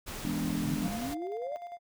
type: noise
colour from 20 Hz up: pink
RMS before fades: -40 dBFS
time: 0.06-1.15 s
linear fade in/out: 20 ms
type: chord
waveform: sine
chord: E dominant seventh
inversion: none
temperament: equal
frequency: 164.81 / 207.7 / 246.9 / 293.7 Hz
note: E3 / G#3 / B3 / D4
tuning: 0 / 0 / 0 / 0 cents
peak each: -35 dBFS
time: 0.25-0.88 s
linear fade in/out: 0 ms
type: exponential sweep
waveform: sine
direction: up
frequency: 129 to 624 Hz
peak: -34 dBFS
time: 0.65-1.56 s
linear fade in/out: 0 ms
type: tone with tremolo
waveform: triangle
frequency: 698.5 Hz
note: F5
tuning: in tune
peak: -36 dBFS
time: 0.82-1.79 s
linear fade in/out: 50 ms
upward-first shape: square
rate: 10 Hz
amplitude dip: 50%
effects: none